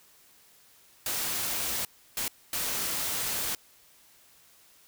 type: noise bursts at uneven times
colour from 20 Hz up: white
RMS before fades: -31 dBFS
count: 3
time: 1.06-1.85 / 2.17-2.28 / 2.53-3.55 s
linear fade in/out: 2 ms
effects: white hiss -59 dBFS RMS until 4.87 s